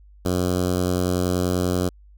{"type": "tone with notch filter", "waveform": "10% pulse", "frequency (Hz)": 90.4, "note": "F#2", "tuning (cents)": -40, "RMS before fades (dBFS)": -22, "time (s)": [0.25, 1.89], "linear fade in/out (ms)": 5, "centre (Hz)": 2100, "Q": 0.74, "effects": ["added 50 Hz sine -46 dBFS peak until 2.17 s"]}